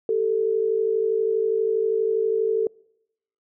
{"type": "tone pair together", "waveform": "sine", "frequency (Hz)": [392, 444.4], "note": ["G4", "A4"], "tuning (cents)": [0, 17], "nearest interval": "major second", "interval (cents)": 217, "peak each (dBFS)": [-25, -20], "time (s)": [0.09, 2.67], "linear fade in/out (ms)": 2, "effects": ["noise-tail reverb RT60 0.8 s tail -26 dB re dry"]}